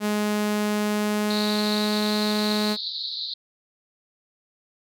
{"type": "tone with pitch glide", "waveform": "sawtooth", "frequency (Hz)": [209.5, 211.1], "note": ["G#3", "G#3"], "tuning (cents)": [15, 29], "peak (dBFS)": -18, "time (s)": [0, 2.77], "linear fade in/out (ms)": 50, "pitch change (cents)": 14, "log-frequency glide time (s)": [0.89, 2.18]}
{"type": "band-pass noise", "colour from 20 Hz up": "white", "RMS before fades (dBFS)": -31, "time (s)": [1.3, 3.34], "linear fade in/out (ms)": 5, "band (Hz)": [3800, 4400], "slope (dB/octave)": 96}
{"effects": []}